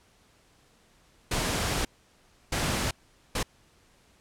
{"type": "noise bursts at uneven times", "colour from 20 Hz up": "pink", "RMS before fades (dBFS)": -28, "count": 3, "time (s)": [[1.31, 1.85], [2.52, 2.91], [3.35, 3.43]], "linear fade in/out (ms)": 5, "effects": ["pink hiss -62 dBFS RMS until 4.2 s", "low-pass 10000 Hz 12 dB/octave"]}